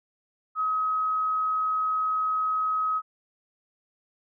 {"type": "tone", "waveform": "sine", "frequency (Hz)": 1271, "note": "D#6", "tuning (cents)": 36, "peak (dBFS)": -23, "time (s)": [0.55, 3.02], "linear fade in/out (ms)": 50, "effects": []}